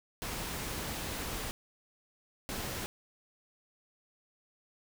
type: noise bursts at uneven times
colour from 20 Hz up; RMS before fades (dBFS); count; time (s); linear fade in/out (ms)
pink; -38; 2; 0.22-1.51 / 2.49-2.86; 0
effects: none

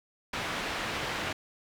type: low-pass noise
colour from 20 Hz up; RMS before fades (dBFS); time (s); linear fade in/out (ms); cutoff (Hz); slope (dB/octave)
white; -34; 0.33-1.33; 5; 2500; 12
effects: none

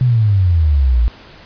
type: exponential sweep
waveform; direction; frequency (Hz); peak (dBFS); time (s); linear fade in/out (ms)
sine; down; 130 to 55.2; -9; 0.01-1.08; 0
effects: pink hiss -40 dBFS RMS until 1.45 s + resampled to 11025 Hz

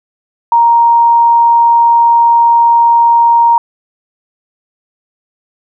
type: tone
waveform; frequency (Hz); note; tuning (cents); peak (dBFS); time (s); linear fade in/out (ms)
sine; 935; A#5; +5; -4; 0.52-3.58; 2
effects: none

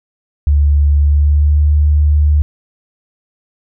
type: tone with pitch glide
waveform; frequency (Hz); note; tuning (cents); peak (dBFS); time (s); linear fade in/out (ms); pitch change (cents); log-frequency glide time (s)
sine; 72.5 to 74.41; D2 to D2; -22 to +23; -7; 0.47-2.42; 0; +45; 0.99-1.64
effects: none

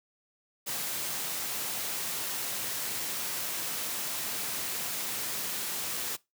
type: high-pass noise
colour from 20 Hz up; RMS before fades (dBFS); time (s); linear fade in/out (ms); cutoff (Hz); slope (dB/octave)
white; -34; 0.66-6.17; 20; 100; 48
effects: noise-tail reverb RT60 0.2 s tail -21 dB re dry

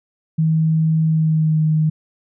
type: tone with pitch glide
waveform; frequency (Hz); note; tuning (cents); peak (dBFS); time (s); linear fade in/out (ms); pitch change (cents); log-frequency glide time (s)
sine; 159.4 to 155.94; D#3 to D#3; +42 to +4; -13; 0.38-1.9; 10; -38; 1.04-1.61
effects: none

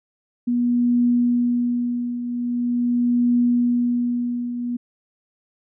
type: tone with tremolo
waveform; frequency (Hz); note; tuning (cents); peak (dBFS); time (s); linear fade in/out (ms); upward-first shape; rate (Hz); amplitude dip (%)
sine; 242; B3; -35; -14; 0.47-4.77; 10; triangle; 0.43; 70
effects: none

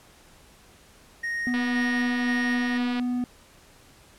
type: tone with tremolo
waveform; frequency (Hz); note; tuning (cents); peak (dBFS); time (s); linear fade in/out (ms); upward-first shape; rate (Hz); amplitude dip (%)
triangle; 1864.7; A#6; 0; -25; 1.23-2.78; 10; square; 1.9; 35
type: tone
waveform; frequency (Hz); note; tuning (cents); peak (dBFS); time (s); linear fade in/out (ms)
triangle; 246.9; B3; 0; -22; 1.47-3.24; 0
type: click train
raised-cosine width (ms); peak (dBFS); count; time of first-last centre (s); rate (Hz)
0.3; -19; 355; 1.54-2.997; 243
effects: pink hiss -54 dBFS RMS until 4.18 s + low-pass 12000 Hz 12 dB/octave

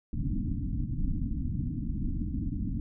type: low-pass noise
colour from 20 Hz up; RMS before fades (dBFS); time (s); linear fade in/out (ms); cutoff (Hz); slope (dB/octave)
pink; -31; 0.13-2.8; 2; 300; 96
effects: none

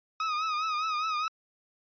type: tone with vibrato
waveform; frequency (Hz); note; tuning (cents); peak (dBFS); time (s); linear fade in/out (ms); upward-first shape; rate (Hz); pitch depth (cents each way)
40% pulse; 1258; D#6; +19; -27; 0.2-1.28; 2; triangle; 4.9; 82
effects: resampled to 11025 Hz

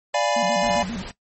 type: chord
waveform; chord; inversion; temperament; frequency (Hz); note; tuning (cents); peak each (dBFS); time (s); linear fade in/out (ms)
square; D diminished seventh; none; equal with one note detuned; 587.3 / 694.8 / 830.6 / 987.8; D5 / F5 / Ab5 / Cb6; 0 / -9 / 0 / 0; -23 / -26 / -26 / -29; 0.14-0.83; 5
type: tone with vibrato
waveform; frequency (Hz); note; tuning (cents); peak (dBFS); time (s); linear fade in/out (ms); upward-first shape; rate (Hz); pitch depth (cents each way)
triangle; 207.7; G#3; 0; -25; 0.36-1.02; 5; square; 7.5; 200
type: noise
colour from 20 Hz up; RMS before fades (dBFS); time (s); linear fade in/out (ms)
pink; -35; 0.63-1.11; 0
effects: noise-tail reverb RT60 0.1 s tail -17 dB re dry + MP3 32 kbps

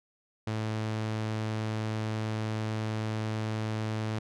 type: tone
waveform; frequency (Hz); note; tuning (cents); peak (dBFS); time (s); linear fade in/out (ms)
sawtooth; 109.2; A2; -13; -26; 0.47-4.19; 5
effects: low-pass 6000 Hz 12 dB/octave

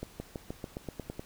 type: accelerating click train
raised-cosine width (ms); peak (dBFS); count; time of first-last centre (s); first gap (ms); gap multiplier
2; -23; 10; 0.03-1.195; 170; 0.93
effects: pink hiss -55 dBFS RMS until 1.25 s

